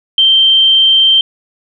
sine tone, 3136 Hz, G7, in tune, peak -5 dBFS, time 0.18-1.21 s, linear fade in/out 2 ms, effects none

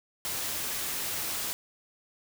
white noise, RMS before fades -33 dBFS, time 0.25-1.53 s, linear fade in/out 0 ms, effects none

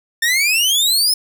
sawtooth exponential sweep, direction up, 1791 to 5274 Hz, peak -10 dBFS, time 0.22-1.14 s, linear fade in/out 5 ms, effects 8-bit

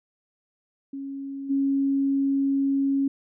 sine tone with level steps, 274.9 Hz, C#4, 14 cents flat, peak -31 / -20 dBFS, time 0.93-3.08 s, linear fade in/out 5 ms, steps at 1.49 s, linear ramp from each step 20 ms, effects none

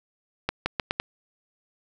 accelerating click train, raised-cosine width 0.3 ms, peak -8 dBFS, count 5, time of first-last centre 0.49-1 s, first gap 170 ms, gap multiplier 0.81, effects none

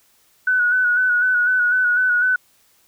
sine tone with vibrato, 1480 Hz, F#6, in tune, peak -14 dBFS, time 0.47-2.36 s, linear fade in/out 5 ms, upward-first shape square, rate 4 Hz, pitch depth 30 cents each way, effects white hiss -58 dBFS RMS until 2.87 s

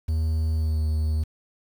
triangle tone with pitch glide, 79.4 to 77.63 Hz, D#2 to D#2, +36 to -3 cents, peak -19 dBFS, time 0.08-1.24 s, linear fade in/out 10 ms, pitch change -39 cents, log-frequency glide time 0.55-0.8 s, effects 8-bit

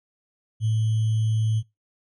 sine tone with sample-and-hold, 110 Hz, A2, in tune, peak -19 dBFS, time 0.6-1.63 s, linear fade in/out 50 ms, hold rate 3150 Hz, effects noise-tail reverb RT60 0.2 s tail -22 dB re dry + MP3 48 kbps

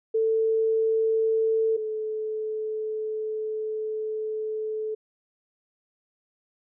sine tone pair in turn, 444.6 / 433.7 Hz, A4 / A4, +18 / -25 cents, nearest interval unison, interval 43 cents, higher first, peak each -20 / -27 dBFS, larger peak first, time 0.14-1.77 / 1.77-4.95 s, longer second, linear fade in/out 10 ms, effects none

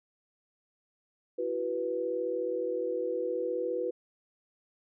sine tone cluster, 337.8 / 377.2 / 491.7 Hz, E4 / F#4 / B4, +42 / +33 / -8 cents, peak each -37 / -35 / -31 dBFS, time 1.38-3.91 s, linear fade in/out 10 ms, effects none

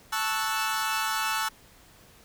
sawtooth chord, F# minor seventh, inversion first, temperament equal, 880 / 1108.7 / 1318.5 / 1480 Hz, A5 / C#6 / E6 / F#6, 0 / 0 / 0 / 0 cents, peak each -27 / -31 / -27 / -29 dBFS, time 0.12-1.49 s, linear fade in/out 10 ms, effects pink hiss -55 dBFS RMS until 2.24 s

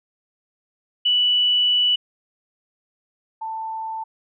sine tone pair in turn, 2960 / 887.7 Hz, F#7 / A5, 0 / +15 cents, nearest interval octave + major sixth, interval 2085 cents, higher first, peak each -15 / -26 dBFS, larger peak first, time 1.05-1.96 / 3.41-4.04 s, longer first, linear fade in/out 10 ms, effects none

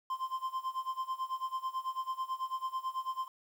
triangle tone with tremolo, 1044 Hz, C6, 4 cents flat, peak -29 dBFS, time 0.1-3.28 s, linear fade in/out 2 ms, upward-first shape sine, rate 9.1 Hz, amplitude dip 90%, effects 10-bit

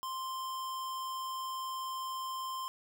square tone, 1046.5 Hz, C6, in tune, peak -37 dBFS, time 0.03-2.68 s, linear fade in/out 0 ms, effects none

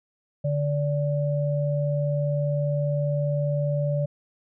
sine tone pair together, 145 / 580 Hz, D3 / D5, -22 / -22 cents, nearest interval 2 octaves, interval 2400 cents, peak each -23 / -27 dBFS, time 0.44-4.06 s, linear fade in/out 10 ms, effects none

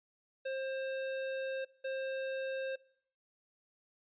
square tone bursts at uneven times, 531 Hz, C5, 25 cents sharp, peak -36 dBFS, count 2, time 0.45-1.65 / 1.84-2.76 s, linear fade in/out 10 ms, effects noise-tail reverb RT60 0.6 s tail -22 dB re dry + resampled to 8000 Hz

